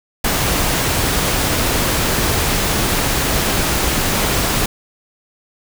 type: noise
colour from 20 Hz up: pink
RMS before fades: -17 dBFS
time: 0.24-4.66 s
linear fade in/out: 5 ms
effects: none